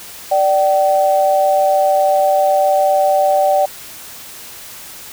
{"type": "tone pair together", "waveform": "sine", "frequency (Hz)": [587.3, 766.4], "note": ["D5", "G5"], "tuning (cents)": [0, -39], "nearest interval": "perfect fourth", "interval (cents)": 461, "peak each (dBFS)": -13, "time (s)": [0.31, 3.66], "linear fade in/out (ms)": 10, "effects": ["white hiss -34 dBFS RMS until 5.12 s"]}